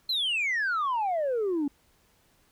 sine exponential sweep, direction down, 4200 to 274.2 Hz, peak -23 dBFS, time 0.09-1.68 s, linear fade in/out 5 ms, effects tanh soft clip ceiling -23 dBFS + pink hiss -65 dBFS RMS until 2.51 s

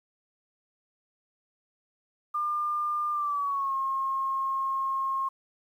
sine tone with pitch glide, 1200 to 1075.3 Hz, D6 to C6, +37 to +47 cents, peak -26 dBFS, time 2.34-5.29 s, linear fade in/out 10 ms, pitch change -190 cents, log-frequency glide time 3.12-3.75 s, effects 10-bit

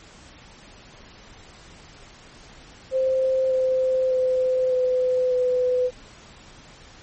sine tone with pitch steps, 523.3 / 517.9 / 512.5 / 507.2 / 502 Hz, C5 / C5 / C5 / B4 / B4, 0 / -18 / -36 / +46 / +28 cents, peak -18 dBFS, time 2.91-5.91 s, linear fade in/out 50 ms, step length 600 ms, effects pink hiss -47 dBFS RMS until 7.02 s + MP3 32 kbps

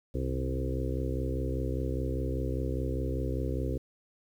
harmonic tone with a mistuned harmonic, 65 Hz, C2, 11 cents flat, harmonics 1 / 2 / 4 / 5 / 6 / 7 / 8, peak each -32 / -35 / -38 / -39 / -40 / -40 / -41 dBFS, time 0.14-3.78 s, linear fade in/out 10 ms, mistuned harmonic 2, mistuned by -16 cents, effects 10-bit

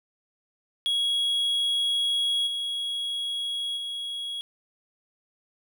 triangle tone with level steps, 3322 Hz, G#7, in tune, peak -21 / -26 / -29 dBFS, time 0.86-4.41 s, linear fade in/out 0 ms, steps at 2.46 / 3.76 s, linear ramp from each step 20 ms, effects none

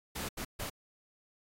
pink noise bursts at uneven times, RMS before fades -39 dBFS, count 3, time 0.15-0.29 / 0.37-0.45 / 0.59-0.7 s, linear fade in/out 10 ms, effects AAC 48 kbps

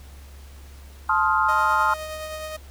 sine chord, F dominant seventh, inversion first, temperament just, 873.1 / 1047.7 / 1257.2 / 1396.9 Hz, A5 / C6 / Eb6 / F6, -14 / +2 / +18 / 0 cents, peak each -23 dBFS, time 1.09-1.94 s, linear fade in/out 5 ms
sawtooth tone with tremolo, 622.3 Hz, D#5, in tune, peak -26 dBFS, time 1.48-2.57 s, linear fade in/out 10 ms, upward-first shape triangle, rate 9.6 Hz, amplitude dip 35%
effects added 69 Hz sine -41 dBFS peak until 2.7 s + pink hiss -51 dBFS RMS until 2.7 s

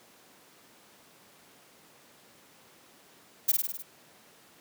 violet noise with echo, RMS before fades -22 dBFS, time 3.48-3.52 s, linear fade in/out 10 ms, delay 51 ms, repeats 6, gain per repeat -3 dB, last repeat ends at 3.826 s, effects pink hiss -57 dBFS RMS until 4.6 s + high-pass 200 Hz 12 dB/octave

